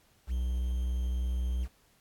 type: tone with quantisation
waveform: triangle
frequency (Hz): 62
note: B1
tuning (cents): +7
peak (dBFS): -26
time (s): 0.27-1.68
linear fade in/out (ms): 50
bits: 9
effects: pink hiss -66 dBFS RMS until 2 s + AAC 64 kbps